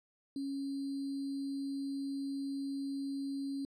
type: tone with sample-and-hold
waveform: sine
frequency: 275.8 Hz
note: C#4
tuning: 9 cents flat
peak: -35 dBFS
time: 0.36-3.65 s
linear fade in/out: 2 ms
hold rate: 4410 Hz
effects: low-pass 8000 Hz 12 dB/octave